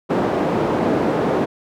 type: band-pass noise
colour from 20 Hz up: white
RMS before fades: -19 dBFS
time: 0.09-1.46 s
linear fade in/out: 20 ms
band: 170 to 520 Hz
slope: 12 dB/octave
effects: none